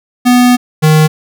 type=tone pair in turn; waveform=square; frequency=246.9 / 155.23 Hz; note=B3 / D#3; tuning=0 / -4 cents; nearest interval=minor sixth; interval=804 cents; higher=first; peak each=-5 dBFS; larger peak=neither; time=0.25-0.57 / 0.82-1.08 s; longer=first; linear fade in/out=20 ms; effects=none